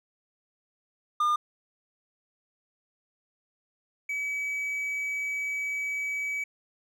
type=tone pair in turn; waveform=triangle; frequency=1209 / 2282 Hz; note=D6 / C#7; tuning=+50 / +50 cents; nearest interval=major seventh; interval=1100 cents; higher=second; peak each=-20 / -27 dBFS; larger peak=first; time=1.2-1.36 / 4.09-6.44 s; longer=second; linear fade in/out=5 ms; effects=none